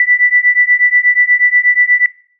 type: beating tone pair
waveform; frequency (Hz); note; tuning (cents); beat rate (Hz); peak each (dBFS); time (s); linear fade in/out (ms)
sine; 1968 / 1976.3; B6 / B6; -7 / +1; 8.3; -11 / -11; 0-2.06; 2
effects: noise-tail reverb RT60 0.5 s tail -19 dB re dry